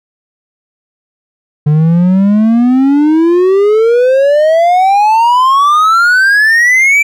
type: exponential sweep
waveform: triangle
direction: up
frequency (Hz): 146.83 to 2349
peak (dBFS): -3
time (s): 1.66-7.03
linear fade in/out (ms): 10
effects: none